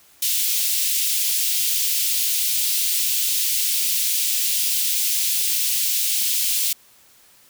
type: high-pass noise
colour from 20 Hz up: white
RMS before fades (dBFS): -21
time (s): 0.22-6.73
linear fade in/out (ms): 5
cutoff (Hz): 2700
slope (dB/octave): 24
effects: white hiss -53 dBFS RMS until 7.49 s